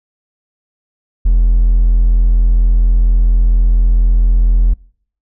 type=tone with hard clipping; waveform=triangle; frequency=42.15 Hz; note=E1; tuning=39 cents sharp; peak=-7 dBFS; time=1.25-4.74 s; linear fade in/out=10 ms; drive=4 dB; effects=noise-tail reverb RT60 0.6 s tail -25 dB re dry